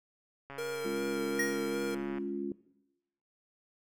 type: click train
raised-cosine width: 0.5 ms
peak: -30 dBFS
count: 235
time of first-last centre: 0.5-2.183 s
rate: 139 Hz
type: tone with vibrato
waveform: square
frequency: 465.6 Hz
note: A#4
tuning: 2 cents flat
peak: -35 dBFS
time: 0.58-1.95 s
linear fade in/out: 5 ms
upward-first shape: sine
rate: 2.6 Hz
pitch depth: 26 cents each way
type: chord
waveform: sine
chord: Db major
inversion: second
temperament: equal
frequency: 207.7 / 277.2 / 349.2 Hz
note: Ab3 / Db4 / F4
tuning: 0 / 0 / 0 cents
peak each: -39 / -38 / -36 dBFS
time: 0.85-2.52 s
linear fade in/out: 2 ms
type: tone with exponential decay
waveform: square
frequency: 1881 Hz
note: A#6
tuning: 15 cents sharp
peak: -28 dBFS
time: 1.39-1.71 s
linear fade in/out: 5 ms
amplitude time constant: 68 ms
effects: noise-tail reverb RT60 0.9 s tail -18 dB re dry